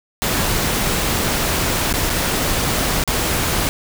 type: noise with dropouts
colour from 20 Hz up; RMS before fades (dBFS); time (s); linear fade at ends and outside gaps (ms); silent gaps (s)
pink; -19; 0.22-3.69; 0; 1.927-1.939 / 2.096-2.101 / 3.038-3.076
effects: none